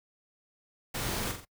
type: noise with echo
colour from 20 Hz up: pink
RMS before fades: -34 dBFS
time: 0.94-1.32 s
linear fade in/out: 10 ms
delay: 44 ms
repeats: 3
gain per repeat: -6 dB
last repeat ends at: 1.452 s
effects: noise-tail reverb RT60 0.1 s tail -24 dB re dry